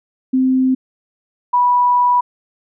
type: tone pair in turn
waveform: sine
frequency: 259.7 / 980.5 Hz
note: C4 / B5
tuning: -13 / -13 cents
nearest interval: octave + major seventh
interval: 2300 cents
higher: second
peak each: -11 / -10 dBFS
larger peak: second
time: 0.33-0.75 / 1.53-2.21 s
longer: second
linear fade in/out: 10 ms
effects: none